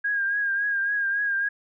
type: tone with vibrato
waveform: sine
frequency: 1625 Hz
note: G#6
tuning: 38 cents flat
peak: -22 dBFS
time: 0.04-1.49 s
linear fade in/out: 10 ms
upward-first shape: triangle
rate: 3.6 Hz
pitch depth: 51 cents each way
effects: none